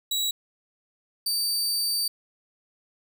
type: tone pair in turn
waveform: sawtooth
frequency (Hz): 3888 / 4624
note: B7 / D8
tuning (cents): -28 / -28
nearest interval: minor third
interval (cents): 300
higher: second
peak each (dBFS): -21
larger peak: neither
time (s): 0.11-0.31 / 1.26-2.08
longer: second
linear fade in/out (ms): 5
effects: none